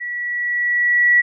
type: tone with level ramp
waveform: sine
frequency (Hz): 1939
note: B6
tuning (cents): -32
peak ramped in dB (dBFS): -24 to -9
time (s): 0-1.22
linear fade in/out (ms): 20
effects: none